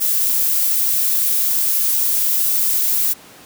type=noise; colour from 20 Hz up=violet; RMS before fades=-17 dBFS; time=0-3.14 s; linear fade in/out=20 ms; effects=pink hiss -42 dBFS RMS until 3.45 s + high-pass 150 Hz 12 dB/octave